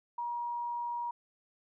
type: tone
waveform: sine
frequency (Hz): 953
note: A#5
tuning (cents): +38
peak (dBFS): -33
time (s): 0.18-1.11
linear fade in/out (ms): 5
effects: none